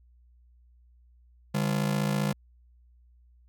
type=ring-modulated tone; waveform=45% pulse; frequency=172.2 Hz; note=F3; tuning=24 cents flat; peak=-22 dBFS; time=1.54-2.33 s; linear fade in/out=10 ms; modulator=27.6 Hz; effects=added 60 Hz sine -56 dBFS peak until 3.48 s